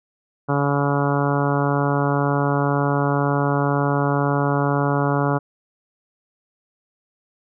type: harmonic tone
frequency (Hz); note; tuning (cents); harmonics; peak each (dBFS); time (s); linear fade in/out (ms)
142; C#3; +42; 1 / 2 / 3 / 4 / 5 / 6 / 7 / 8 / 9 / 10; -21 / -24 / -26 / -27 / -28 / -29 / -29 / -30 / -31 / -31; 0.48-5.39; 20
effects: none